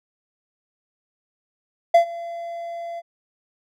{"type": "tone with ADSR envelope", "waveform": "triangle", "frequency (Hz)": 681, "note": "F5", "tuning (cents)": -44, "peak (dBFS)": -6, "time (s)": [1.94, 3.02], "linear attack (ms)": 8, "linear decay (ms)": 100, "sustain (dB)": -21, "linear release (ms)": 36, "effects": []}